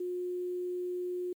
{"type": "tone with quantisation", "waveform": "sine", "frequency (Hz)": 359.1, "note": "F4", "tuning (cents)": 48, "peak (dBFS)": -32, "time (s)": [0, 1.33], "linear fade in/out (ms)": 5, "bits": 10, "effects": ["MP3 96 kbps"]}